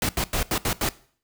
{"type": "noise bursts at uneven times", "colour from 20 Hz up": "pink", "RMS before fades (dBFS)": -24, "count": 6, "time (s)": [[0.02, 0.09], [0.17, 0.24], [0.33, 0.43], [0.51, 0.58], [0.65, 0.73], [0.81, 0.89]], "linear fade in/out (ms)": 2, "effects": ["noise-tail reverb RT60 0.5 s tail -19 dB re dry"]}